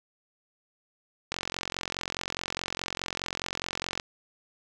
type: click train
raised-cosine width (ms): 0.2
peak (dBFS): -13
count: 121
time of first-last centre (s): 1.32-3.999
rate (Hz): 44.8
effects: none